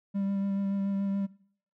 triangle tone with vibrato, 197.4 Hz, G3, 12 cents sharp, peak -25 dBFS, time 0.14-1.27 s, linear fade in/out 20 ms, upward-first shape sine, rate 7 Hz, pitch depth 15 cents each way, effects noise-tail reverb RT60 0.6 s tail -21 dB re dry

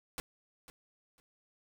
pink noise with echo, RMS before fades -39 dBFS, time 0.18-0.2 s, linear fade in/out 0 ms, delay 500 ms, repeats 2, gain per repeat -14 dB, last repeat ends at 1.2 s, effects none

